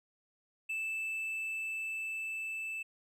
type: tone with level ramp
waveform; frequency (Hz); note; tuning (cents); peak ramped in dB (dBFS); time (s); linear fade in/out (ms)
triangle; 2637; E7; 0; -32 to -35; 0.69-2.83; 10
effects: none